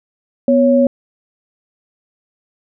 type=tone pair together; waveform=sine; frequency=247 / 554.4 Hz; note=B3 / C#5; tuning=0 / 0 cents; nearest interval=octave + major second; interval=1400 cents; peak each=-11 dBFS; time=0.48-0.87 s; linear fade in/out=2 ms; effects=none